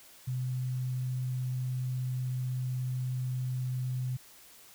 sine tone, 127.4 Hz, C3, 46 cents flat, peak -30 dBFS, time 0.27-4.17 s, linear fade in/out 10 ms, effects white hiss -55 dBFS RMS until 4.74 s

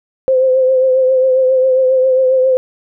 sine tone with vibrato, 519 Hz, C5, 14 cents flat, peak -8 dBFS, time 0.28-2.57 s, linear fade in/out 0 ms, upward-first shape triangle, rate 7.4 Hz, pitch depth 39 cents each way, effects none

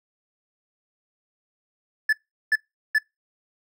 triangle tone bursts, 1735 Hz, A6, 25 cents flat, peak -14 dBFS, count 3, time 2.09-2.984 s, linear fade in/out 5 ms, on 38 ms, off 390 ms, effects noise-tail reverb RT60 0.2 s tail -23 dB re dry

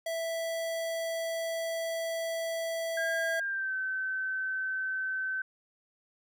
square tone, 659.3 Hz, E5, in tune, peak -32 dBFS, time 0.06-3.4 s, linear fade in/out 5 ms
sine tone with pitch glide, 1620 to 1533.5 Hz, G#6 to G6, -43 to -38 cents, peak -30 dBFS, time 2.97-5.42 s, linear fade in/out 5 ms, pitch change -95 cents, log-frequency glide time 3.38-3.74 s
effects none

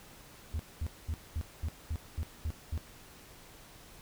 sine tone bursts, 78.7 Hz, D#2, 20 cents sharp, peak -28 dBFS, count 9, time 0.54-2.777 s, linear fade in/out 0 ms, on 53 ms, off 220 ms, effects tanh soft clip ceiling -30 dBFS + pink hiss -54 dBFS RMS until 4.01 s

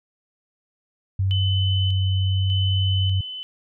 sine tone with vibrato, 95.8 Hz, G2, 39 cents flat, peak -18 dBFS, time 1.19-3.21 s, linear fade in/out 5 ms, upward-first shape sine, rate 0.82 Hz, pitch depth 10 cents each way
sine tone with tremolo, 3022 Hz, F#7, 36 cents sharp, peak -25 dBFS, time 1.31-3.43 s, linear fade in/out 0 ms, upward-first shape square, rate 0.84 Hz, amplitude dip 45%
effects none

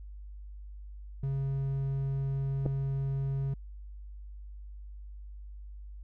triangle tone, 136.4 Hz, C#3, 28 cents flat, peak -27 dBFS, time 1.23-3.54 s, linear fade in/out 5 ms
clicks, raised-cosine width 2 ms, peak -26 / -19 dBFS, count 2, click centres 2.656 / 2.662 s
effects added 50 Hz sine -42 dBFS peak until 6.03 s

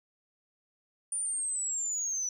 sine linear sweep, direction down, 9350 to 5900 Hz, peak -29 dBFS, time 1.12-2.29 s, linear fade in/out 2 ms, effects tanh soft clip ceiling -25 dBFS + 11-bit

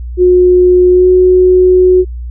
sine tone with pitch glide, 361.5 to 367 Hz, F#4 to F#4, -40 to -14 cents, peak -3 dBFS, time 0.17-2.05 s, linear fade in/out 50 ms, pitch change +26 cents, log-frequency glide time 0.91-1.08 s, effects added 60 Hz sine -19 dBFS peak until 2.3 s

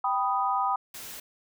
sine chord, G augmented, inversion none, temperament equal, 784 / 987.8 / 1244.5 Hz, G5 / B5 / D#6, 0 / 0 / 0 cents, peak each -28 dBFS, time 0.04-0.76 s, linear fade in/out 5 ms
white noise, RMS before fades -41 dBFS, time 0.94-1.2 s, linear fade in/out 5 ms
effects none

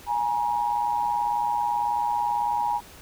sine tone pair together, 831.8 / 950 Hz, G#5 / A#5, +2 / +33 cents, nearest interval major second, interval 231 cents, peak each -25 dBFS, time 0.06-2.81 s, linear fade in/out 50 ms, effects pink hiss -47 dBFS RMS until 3.01 s

